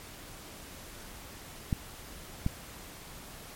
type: clicks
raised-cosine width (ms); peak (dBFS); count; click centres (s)
5; -15; 2; 1.728 / 2.464
effects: pink hiss -47 dBFS RMS until 3.55 s + MP3 64 kbps